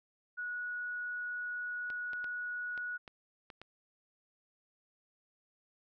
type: tone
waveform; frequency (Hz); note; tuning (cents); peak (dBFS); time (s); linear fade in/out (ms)
sine; 1462; F#6; -21; -36; 0.37-2.98; 20
type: clicks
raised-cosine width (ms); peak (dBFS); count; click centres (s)
0.3; -32; 7; 1.902 / 2.133 / 2.243 / 2.777 / 3.078 / 3.502 / 3.616
effects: none